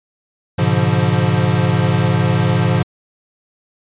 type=chord; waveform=square; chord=G# diminished seventh; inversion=none; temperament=equal with one note detuned; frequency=103.83 / 123.47 / 143.31 / 174.61 Hz; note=G#2 / B2 / D3 / F3; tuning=0 / 0 / -42 / 0 cents; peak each=-19 dBFS; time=0.58-2.83 s; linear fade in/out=10 ms; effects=resampled to 8000 Hz